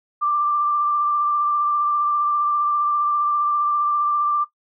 sine tone with vibrato, 1180 Hz, D6, 8 cents sharp, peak -17 dBFS, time 0.21-4.45 s, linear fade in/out 20 ms, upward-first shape square, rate 15 Hz, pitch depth 12 cents each way, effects noise-tail reverb RT60 0.1 s tail -17 dB re dry

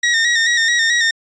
sawtooth tone with vibrato, 1864.7 Hz, A#6, in tune, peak -9 dBFS, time 0.03-1.11 s, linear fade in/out 5 ms, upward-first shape square, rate 4.6 Hz, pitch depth 40 cents each way, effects resampled to 16000 Hz

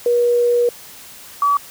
sine tone pair in turn, 480.8 / 1143.5 Hz, B4 / D6, -46 / -47 cents, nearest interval octave + minor third, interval 1499 cents, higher second, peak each -12 dBFS, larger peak neither, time 0.06-0.69 / 1.42-1.57 s, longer first, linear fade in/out 2 ms, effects white hiss -39 dBFS RMS until 1.7 s

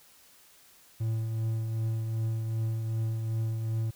triangle tone with tremolo, 111.9 Hz, A2, 30 cents sharp, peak -24 dBFS, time 1-3.91 s, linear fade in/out 10 ms, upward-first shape triangle, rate 2.6 Hz, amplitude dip 40%, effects white hiss -58 dBFS RMS until 3.95 s

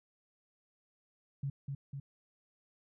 sine tone with echo, 138.59 Hz, C#3, in tune, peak -33 dBFS, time 1.43-1.5 s, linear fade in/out 5 ms, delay 250 ms, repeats 2, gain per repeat -3 dB, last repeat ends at 2 s, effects none

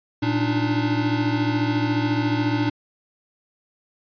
square tone cluster, 115.5 / 290 / 304.2 Hz, A#2 / D4 / D#4, -16 / -22 / -39 cents, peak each -25 dBFS, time 0.22-2.7 s, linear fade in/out 10 ms, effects resampled to 11025 Hz

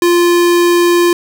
square tone, 347.8 Hz, F4, 7 cents flat, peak -8 dBFS, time 0.02-1.13 s, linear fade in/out 2 ms, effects none

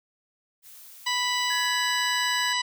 blue noise, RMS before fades -47 dBFS, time 0.62-1.7 s, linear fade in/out 50 ms
harmonic tone, 987.8 Hz, B5, in tune, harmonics 1 / 2 / 3 / 4 / 5 / 6 / 8, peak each -29 / -29 / -30 / -32 / -34 / -38 / -37 dBFS, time 1.06-2.62 s, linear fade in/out 10 ms
square tone, 1685 Hz, G#6, 25 cents sharp, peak -31 dBFS, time 1.5-2.53 s, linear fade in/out 5 ms
effects none

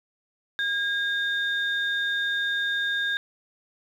sine tone pair together, 1626 / 3646 Hz, G#6 / A#7, -37 / -39 cents, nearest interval octave + major second, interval 1398 cents, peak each -24 / -29 dBFS, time 0.59-3.17 s, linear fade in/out 0 ms, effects tanh soft clip ceiling -16 dBFS + 9-bit

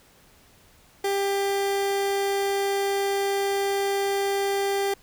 30% pulse tone, 396.7 Hz, G4, 21 cents sharp, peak -20 dBFS, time 1.04-4.94 s, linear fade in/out 5 ms, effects pink hiss -56 dBFS RMS until 5.02 s

